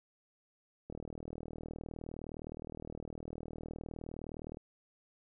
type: click train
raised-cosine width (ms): 2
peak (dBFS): -30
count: 146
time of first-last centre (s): 0.9-4.571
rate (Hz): 39.5
effects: none